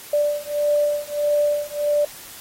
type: beating tone pair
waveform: sine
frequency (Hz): 587.3 / 588.9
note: D5 / D5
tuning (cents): 0 / +5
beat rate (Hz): 1.6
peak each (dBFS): -21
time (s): 0.13-2.05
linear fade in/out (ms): 5
effects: white hiss -40 dBFS RMS until 2.4 s + AAC 48 kbps